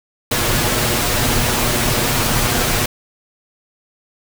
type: noise with comb filter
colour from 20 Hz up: pink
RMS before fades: -17 dBFS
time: 0.31-2.86 s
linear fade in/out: 5 ms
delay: 8.3 ms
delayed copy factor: +0.55
effects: none